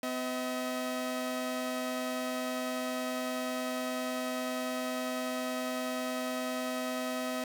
sawtooth tone pair together, 253.2 / 638 Hz, B3 / D#5, +43 / +43 cents, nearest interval octave + major third, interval 1600 cents, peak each -31 / -32 dBFS, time 0.03-7.44 s, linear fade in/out 2 ms, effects none

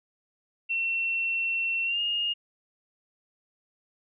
sine tone with pitch glide, 2710 to 2843 Hz, E7 to F7, +47 to +30 cents, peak -25 dBFS, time 0.69-2.34 s, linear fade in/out 20 ms, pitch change +83 cents, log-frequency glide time 1.85-2 s, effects none

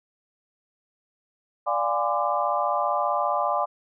sine tone cluster, 588 / 703 / 823 / 1023 / 1182 Hz, D5 / F5 / G#5 / C6 / D6, +2 / +11 / -16 / -39 / +11 cents, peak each -28 dBFS, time 1.66-3.66 s, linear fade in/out 20 ms, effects none

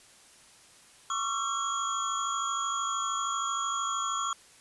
sine tone cluster, 1104 / 1157 / 1351 / 3291 / 6750 Hz, C#6 / D6 / E6 / G#7 / G#8, -7 / -26 / +42 / -16 / +27 cents, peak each -33 / -37 / -33 / -38 / -37 dBFS, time 1.1-4.33 s, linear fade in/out 2 ms, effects white hiss -56 dBFS RMS until 4.6 s + resampled to 24000 Hz

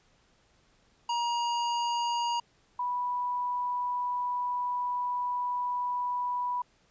square / sine tone pair in turn, 948 / 983.5 Hz, A#5 / B5, +29 / -7 cents, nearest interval minor second, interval 64 cents, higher second, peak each -28 dBFS, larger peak neither, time 1.09-2.4 / 2.79-6.62 s, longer second, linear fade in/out 5 ms, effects pink hiss -66 dBFS RMS until 6.9 s + resampled to 16000 Hz

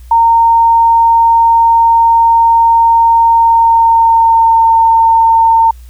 sine tone with pitch glide, 920 to 908.4 Hz, A#5 to A#5, -23 to -45 cents, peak -4 dBFS, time 0.11-5.71 s, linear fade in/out 5 ms, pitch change -22 cents, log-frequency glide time 3.35-4.7 s, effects added 60 Hz sine -30 dBFS peak until 5.89 s + white hiss -48 dBFS RMS until 5.89 s

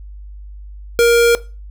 square tone, 470 Hz, A#4, 14 cents sharp, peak -9 dBFS, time 0.99-1.35 s, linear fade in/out 0 ms, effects noise-tail reverb RT60 0.3 s tail -19 dB re dry + added 50 Hz sine -31 dBFS peak until 1.7 s

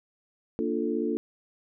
sine chord, Bb major seventh, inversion none, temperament equal, 233.1 / 293.7 / 349.2 / 440 Hz, Bb3 / D4 / F4 / A4, 0 / 0 / 0 / 0 cents, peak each -31 dBFS, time 0.59-1.17 s, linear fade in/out 0 ms, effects none

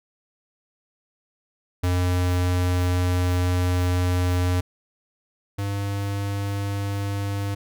square tone pair in turn, 89.8 / 100.12 Hz, F2 / G2, +49 / +37 cents, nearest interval major second, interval 188 cents, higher second, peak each -20 / -25 dBFS, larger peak first, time 1.83-4.61 / 5.58-7.55 s, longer first, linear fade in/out 10 ms, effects none

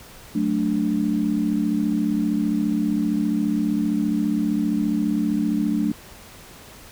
sine chord, D major, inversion first, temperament equal, 185 / 220 / 293.7 Hz, F#3 / A3 / D4, 0 / 0 / 0 cents, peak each -26 / -22 / -23 dBFS, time 0.35-5.92 s, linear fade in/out 5 ms, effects pink hiss -44 dBFS RMS until 6.91 s

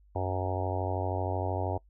harmonic tone, 92.9 Hz, F#2, 7 cents sharp, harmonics 1 / 3 / 4 / 5 / 6 / 7 / 8 / 9 / 10, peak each -32 / -40 / -38 / -39 / -39 / -37 / -38 / -39 / -42 dBFS, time 0.15-1.78 s, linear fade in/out 10 ms, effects noise-tail reverb RT60 0.1 s tail -21 dB re dry + added 50 Hz sine -57 dBFS peak until 1.89 s

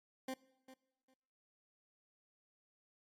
20% pulse tone with echo, 261.6 Hz, C4, in tune, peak -35 dBFS, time 0.28-0.34 s, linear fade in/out 5 ms, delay 400 ms, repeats 2, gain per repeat -15 dB, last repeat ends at 1.14 s, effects noise-tail reverb RT60 0.9 s tail -21 dB re dry + AAC 48 kbps

